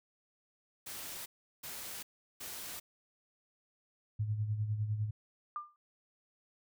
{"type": "noise bursts", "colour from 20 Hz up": "white", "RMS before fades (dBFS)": -44, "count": 3, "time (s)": [0.86, 2.8], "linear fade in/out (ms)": 10, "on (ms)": 400, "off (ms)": 370}
{"type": "tone with tremolo", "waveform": "sine", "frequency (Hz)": 106.6, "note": "G#2", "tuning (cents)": 46, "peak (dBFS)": -29, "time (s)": [4.19, 5.11], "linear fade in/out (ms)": 10, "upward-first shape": "sine", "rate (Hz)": 9.9, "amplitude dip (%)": 60}
{"type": "tone with exponential decay", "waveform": "sine", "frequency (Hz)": 1197, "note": "D6", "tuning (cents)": 33, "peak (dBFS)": -33, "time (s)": [5.56, 5.76], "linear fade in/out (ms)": 1, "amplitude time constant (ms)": 43}
{"effects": []}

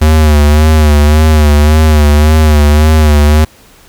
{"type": "tone with vibrato", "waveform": "square", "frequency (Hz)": 75.9, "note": "D#2", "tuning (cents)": -42, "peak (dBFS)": -4, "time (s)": [0.01, 3.45], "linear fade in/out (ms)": 10, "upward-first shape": "sine", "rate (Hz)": 1.8, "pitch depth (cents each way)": 57, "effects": ["pink hiss -41 dBFS RMS until 3.88 s"]}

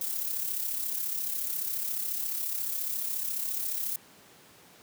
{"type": "noise with amplitude modulation", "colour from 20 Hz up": "violet", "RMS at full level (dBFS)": -30, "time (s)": [0.01, 3.96], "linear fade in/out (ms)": 2, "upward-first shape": "sine", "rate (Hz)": 34.3, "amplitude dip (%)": 50, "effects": ["pink hiss -55 dBFS RMS until 4.82 s", "high-pass 150 Hz 12 dB/octave"]}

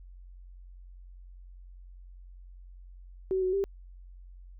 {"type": "tone with pitch steps", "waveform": "sine", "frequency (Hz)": [377.8, 370.9, 393.6], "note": ["F#4", "F#4", "G4"], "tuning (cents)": [36, 4, 7], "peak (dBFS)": -25, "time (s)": [3.31, 3.64], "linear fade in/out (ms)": 0, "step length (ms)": 110, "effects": ["added 45 Hz sine -46 dBFS peak until 4.59 s"]}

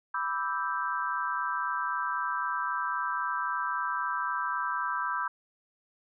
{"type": "chord", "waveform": "sine", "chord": "E minor seventh", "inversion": "second", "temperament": "equal", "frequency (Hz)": [987.8, 1174.7, 1318.5, 1568], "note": ["B5", "D6", "E6", "G6"], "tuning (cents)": [0, 0, 0, 0], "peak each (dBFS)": [-33, -35, -34, -34], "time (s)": [0.14, 5.28], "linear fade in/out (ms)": 5, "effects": []}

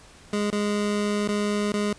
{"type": "tone with dropouts", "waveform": "25% pulse", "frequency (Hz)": 206.9, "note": "G#3", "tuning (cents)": -6, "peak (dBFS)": -19, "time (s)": [0.33, 1.93], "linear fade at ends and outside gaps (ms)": 2, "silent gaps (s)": [[0.502, 0.527], [1.277, 1.287], [1.721, 1.739]], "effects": ["pink hiss -50 dBFS RMS until 1.98 s", "resampled to 22050 Hz"]}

